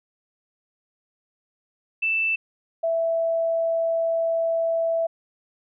sine tone pair in turn, 2651 / 660.9 Hz, E7 / E5, +9 / +4 cents, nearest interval 2 octaves, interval 2405 cents, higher first, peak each -20 dBFS, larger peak neither, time 2.02-2.36 / 2.83-5.07 s, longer second, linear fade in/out 10 ms, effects none

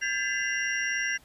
sine tone cluster, 1598 / 1721 / 2020 / 2786 / 5650 Hz, G6 / A6 / B6 / F7 / F8, +33 / -39 / +39 / -5 / +19 cents, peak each -31 / -35 / -31 / -34 / -36 dBFS, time 0.01-1.18 s, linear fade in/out 20 ms, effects pink hiss -58 dBFS RMS until 1.24 s + resampled to 32000 Hz

